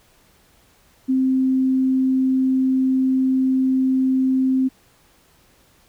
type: tone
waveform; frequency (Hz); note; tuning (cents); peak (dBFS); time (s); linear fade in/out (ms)
sine; 261.6; C4; 0; -15; 1.08-4.69; 20
effects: pink hiss -56 dBFS RMS until 5.88 s